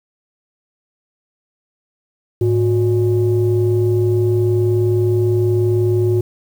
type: tone pair together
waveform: sine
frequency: 107.36 / 361.1 Hz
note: A2 / F#4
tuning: -42 / -42 cents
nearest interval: octave + major sixth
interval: 2100 cents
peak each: -14 dBFS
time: 2.41-6.21 s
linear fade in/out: 5 ms
effects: tanh soft clip ceiling -7 dBFS + 7-bit